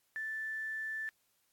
sine tone with quantisation, 1760 Hz, A6, in tune, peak -36 dBFS, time 0.16-1.09 s, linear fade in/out 0 ms, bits 10, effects white hiss -75 dBFS RMS until 1.52 s + AAC 64 kbps

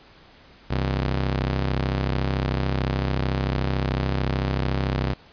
sawtooth ring-modulated tone, 98 Hz, G2, in tune, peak -15 dBFS, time 0.7-5.14 s, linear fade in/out 10 ms, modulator 32.2 Hz, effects pink hiss -51 dBFS RMS until 5.32 s + resampled to 11025 Hz

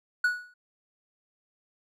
triangle tone with exponential decay, 1467 Hz, F#6, 15 cents flat, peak -17 dBFS, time 0.24-0.54 s, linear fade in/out 5 ms, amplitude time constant 64 ms, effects none

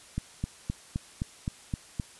click train, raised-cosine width 5 ms, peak -17 dBFS, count 8, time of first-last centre 0.18-1.998 s, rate 3.85 Hz, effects white hiss -52 dBFS RMS until 2.19 s + resampled to 24000 Hz

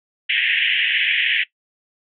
white band-pass noise, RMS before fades -19 dBFS, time 0.29-1.44 s, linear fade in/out 10 ms, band 1700 to 3200 Hz, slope 96 dB/octave, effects noise-tail reverb RT60 0.1 s tail -18 dB re dry

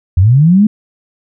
sine linear sweep, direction up, 81.9 to 220 Hz, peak -4 dBFS, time 0.17-0.67 s, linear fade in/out 5 ms, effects none

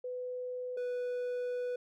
sine / triangle tone pair in turn, 499.8 / 493.5 Hz, B4 / B4, +21 / -1 cents, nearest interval unison, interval 22 cents, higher first, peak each -36 / -31 dBFS, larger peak second, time 0.04-0.77 / 0.77-1.76 s, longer second, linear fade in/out 5 ms, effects none

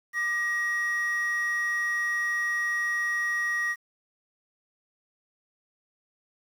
triangle tone pair together, 1193.1 / 1894 Hz, D6 / A#6, +27 / +27 cents, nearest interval minor sixth, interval 800 cents, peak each -34 / -23 dBFS, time 0.13-3.76 s, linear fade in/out 50 ms, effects tanh soft clip ceiling -18 dBFS + 9-bit

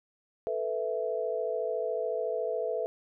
sine chord, A suspended second, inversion none, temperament equal, 440 / 493.9 / 659.3 Hz, A4 / B4 / E5, 0 / 0 / 0 cents, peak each -33 dBFS, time 0.47-2.86 s, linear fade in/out 0 ms, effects none

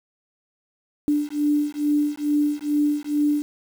sine beating tone pair, 293.7 / 296 Hz, D4 / D4, 0 / +14 cents, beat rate 2.3 Hz, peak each -22 dBFS, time 1.08-3.42 s, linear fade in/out 0 ms, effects 7-bit

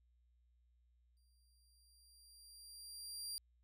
25% pulse tone with exponential growth, 4752 Hz, D8, 20 cents sharp, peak -37 dBFS, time 1.17-3.38 s, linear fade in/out 0 ms, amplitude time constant 480 ms, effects added 60 Hz sine -70 dBFS peak until 3.63 s

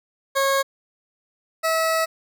20% pulse tone pair in turn, 546 / 647.5 Hz, C#5 / E5, -26 / -31 cents, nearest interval minor third, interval 295 cents, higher second, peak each -13 / -14 dBFS, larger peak first, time 0.35-0.63 / 1.63-2.06 s, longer second, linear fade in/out 20 ms, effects none

